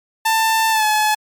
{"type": "tone with pitch glide", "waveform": "sawtooth", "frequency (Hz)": [890, 854.7], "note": ["A5", "G#5"], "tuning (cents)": [20, 49], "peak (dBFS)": -10, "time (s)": [0.25, 1.15], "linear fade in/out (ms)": 10, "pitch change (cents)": -71, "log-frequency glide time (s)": [0.71, 0.85], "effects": ["MP3 96 kbps"]}